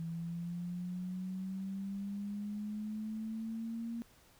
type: linear sweep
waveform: sine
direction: up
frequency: 164.2 to 233.2 Hz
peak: -37 dBFS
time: 0-4.02 s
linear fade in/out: 0 ms
effects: pink hiss -64 dBFS RMS until 4.39 s